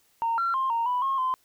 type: tone with pitch steps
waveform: sine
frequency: 919 / 1365 / 1057 / 925 / 990 / 1079 / 1031 Hz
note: A#5 / F6 / C6 / A#5 / B5 / C#6 / C6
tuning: -25 / -40 / +17 / -14 / +4 / -47 / -26 cents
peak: -22 dBFS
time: 0.22-1.34 s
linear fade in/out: 0 ms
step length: 160 ms
effects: tanh soft clip ceiling -19 dBFS + white hiss -65 dBFS RMS until 1.44 s